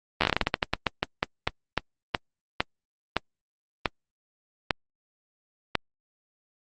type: slowing click train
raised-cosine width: 0.3 ms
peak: -5 dBFS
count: 24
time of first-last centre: 0.21-5.753 s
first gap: 11 ms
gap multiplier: 1.23
effects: Opus 24 kbps